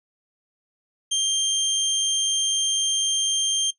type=tone; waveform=25% pulse; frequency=3176 Hz; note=G7; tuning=22 cents sharp; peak=-16 dBFS; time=1.11-3.71 s; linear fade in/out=10 ms; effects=noise-tail reverb RT60 0.1 s tail -18 dB re dry + resampled to 24000 Hz